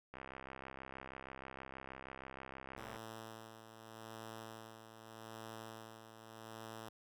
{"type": "click train", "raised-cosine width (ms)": 0.5, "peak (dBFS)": -33, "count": 188, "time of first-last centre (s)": [0.14, 2.961], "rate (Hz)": 66.3}
{"type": "tone with tremolo", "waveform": "5% pulse", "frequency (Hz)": 111.6, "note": "A2", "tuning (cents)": 25, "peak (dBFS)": -36, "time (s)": [2.77, 6.89], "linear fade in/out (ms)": 5, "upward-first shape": "sine", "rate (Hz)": 0.82, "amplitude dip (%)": 60}
{"effects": []}